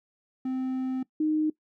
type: tone pair in turn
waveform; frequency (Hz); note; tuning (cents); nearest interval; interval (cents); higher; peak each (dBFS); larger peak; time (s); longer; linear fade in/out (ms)
triangle / sine; 259.5 / 308.6; C4 / D#4; -14 / -14; minor third; 300; second; -25 / -22; second; 0.45-1.03 / 1.2-1.5; first; 5
effects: noise-tail reverb RT60 0.1 s tail -20 dB re dry